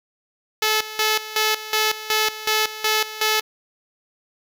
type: tone with tremolo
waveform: 5% pulse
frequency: 432.6 Hz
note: A4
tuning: 29 cents flat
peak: -6 dBFS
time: 0.62-3.41 s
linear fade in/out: 5 ms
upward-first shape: square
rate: 2.7 Hz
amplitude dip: 80%
effects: none